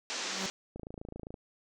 white band-pass noise, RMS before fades -37 dBFS, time 0.1-0.5 s, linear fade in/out 0 ms, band 230 to 6900 Hz, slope 48 dB/octave
sawtooth tone with exponential growth, 191.4 Hz, G3, 41 cents flat, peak -30 dBFS, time 0.11-0.46 s, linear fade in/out 0 ms, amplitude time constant 74 ms
click train, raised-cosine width 2 ms, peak -29 dBFS, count 17, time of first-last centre 0.76-1.342 s, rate 27.5 Hz
effects none

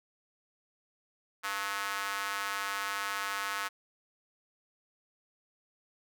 square tone with high-pass filter, 99.2 Hz, G2, 21 cents sharp, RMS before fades -35 dBFS, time 1.43-3.69 s, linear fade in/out 20 ms, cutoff 1300 Hz, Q 2.1, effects none

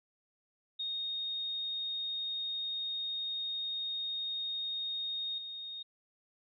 sine tone with level steps, 3711 Hz, A#7, 9 cents flat, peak -34 / -40 dBFS, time 0.79-5.83 s, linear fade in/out 10 ms, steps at 5.38 s, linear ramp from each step 2 ms, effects none

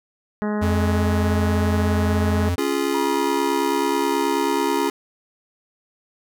harmonic tone, 210 Hz, G#3, 19 cents sharp, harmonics 1 / 2 / 3 / 4 / 5 / 6 / 7 / 8 / 9, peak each -22 / -28 / -32 / -34 / -36 / -38 / -39 / -40 / -41 dBFS, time 0.42-2.49 s, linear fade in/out 0 ms
square tone with vibrato, 87.31 Hz, F2, in tune, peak -20 dBFS, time 0.61-2.56 s, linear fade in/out 20 ms, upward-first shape sine, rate 8 Hz, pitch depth 11 cents each way
square chord, Db major, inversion none, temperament just, 277.2 / 346.5 / 415.8 Hz, Db4 / F4 / Ab4, 0 / -14 / +2 cents, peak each -25 dBFS, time 2.58-4.9 s, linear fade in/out 2 ms
sine tone with pitch glide, 958 to 943.7 Hz, A#5 to A#5, +47 to +21 cents, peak -24 dBFS, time 2.94-4.88 s, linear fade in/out 5 ms, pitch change -26 cents, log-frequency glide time 3.98-4.15 s
effects none

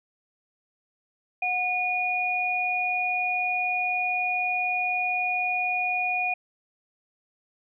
sine tone pair together, 729 / 2449 Hz, F#5 / D#7, -26 / -28 cents, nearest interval octave + major sixth, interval 2098 cents, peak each -28 / -25 dBFS, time 1.42-6.34 s, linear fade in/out 5 ms, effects none

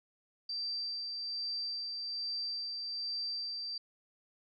sine tone with tremolo, 4683 Hz, D8, 6 cents flat, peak -34 dBFS, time 0.49-3.78 s, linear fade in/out 5 ms, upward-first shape sine, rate 1.2 Hz, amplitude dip 30%, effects none

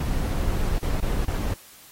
brown noise with dropouts, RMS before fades -24 dBFS, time 0-1.54 s, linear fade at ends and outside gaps 5 ms, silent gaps 0.785-0.827 / 1.003-1.025 / 1.251-1.278 s, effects white hiss -49 dBFS RMS until 1.91 s + AAC 48 kbps

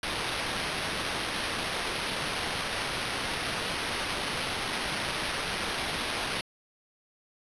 blue noise with sample-and-hold, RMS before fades -32 dBFS, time 0.03-6.41 s, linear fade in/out 2 ms, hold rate 7350 Hz, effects resampled to 24000 Hz

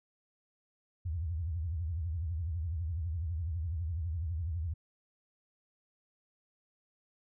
sine tone with vibrato, 82.41 Hz, E2, in tune, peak -32 dBFS, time 1.05-4.74 s, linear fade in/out 10 ms, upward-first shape triangle, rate 12 Hz, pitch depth 230 cents each way, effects none

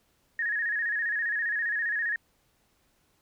sine tone with vibrato, 1767 Hz, A6, 7 cents sharp, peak -26 dBFS, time 0.39-2.16 s, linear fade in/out 2 ms, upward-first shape square, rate 15 Hz, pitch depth 77 cents each way, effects pink hiss -69 dBFS RMS until 3.21 s

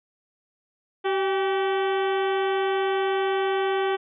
harmonic tone with a mistuned harmonic, 383.5 Hz, G4, 38 cents flat, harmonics 1 / 2 / 3 / 4 / 5 / 6 / 7 / 8 / 9, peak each -23 / -28 / -33 / -34 / -37 / -40 / -43 / -39 / -43 dBFS, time 1.04-3.97 s, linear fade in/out 20 ms, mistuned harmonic 2, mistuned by +56 cents, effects none

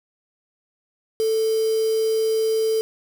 sine tone with quantisation, 442.4 Hz, A4, 9 cents sharp, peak -18 dBFS, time 1.2-2.81 s, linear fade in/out 0 ms, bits 5, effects none

